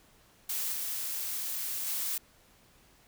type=noise with level steps; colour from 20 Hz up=blue; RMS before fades=-33 / -35 / -33 dBFS; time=0.49-2.18 s; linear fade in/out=5 ms; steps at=0.72 / 1.86 s; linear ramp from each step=10 ms; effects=pink hiss -62 dBFS RMS until 3.07 s

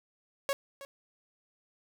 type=tone with echo; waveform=sawtooth; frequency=553 Hz; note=C#5; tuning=4 cents flat; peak=-24 dBFS; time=0.49-0.53 s; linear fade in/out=0 ms; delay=320 ms; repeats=1; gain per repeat=-15 dB; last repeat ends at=0.85 s; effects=none

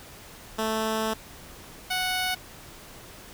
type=tone pair in turn; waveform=10% pulse; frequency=220 / 738.5 Hz; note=A3 / F#5; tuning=0 / -3 cents; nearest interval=octave + major sixth; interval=2097 cents; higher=second; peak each=-17 dBFS; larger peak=neither; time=0.58-1.14 / 1.9-2.35 s; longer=first; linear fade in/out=10 ms; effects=pink hiss -46 dBFS RMS until 3.33 s

